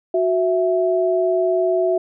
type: tone pair together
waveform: sine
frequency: 368.5 / 659.3 Hz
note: F#4 / E5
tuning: -7 / 0 cents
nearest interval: minor seventh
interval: 1007 cents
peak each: -18 dBFS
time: 0.14-1.98 s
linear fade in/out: 5 ms
effects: none